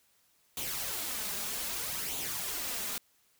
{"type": "noise with flanger", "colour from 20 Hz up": "white", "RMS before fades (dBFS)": -36, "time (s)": [0.57, 2.98], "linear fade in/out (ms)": 2, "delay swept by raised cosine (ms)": [0.28, 4.98], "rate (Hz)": 0.63, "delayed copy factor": 0.55, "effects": ["white hiss -69 dBFS RMS until 3.39 s"]}